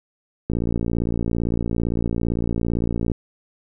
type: click train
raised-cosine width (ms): 3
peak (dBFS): -10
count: 152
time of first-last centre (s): 0.5-3.117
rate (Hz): 57.7
effects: none